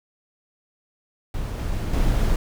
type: noise with level steps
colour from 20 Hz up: brown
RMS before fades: -27 / -25 / -20 dBFS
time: 1.34-2.36 s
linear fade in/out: 2 ms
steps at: 1.58 / 1.93 s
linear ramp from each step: 5 ms
effects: none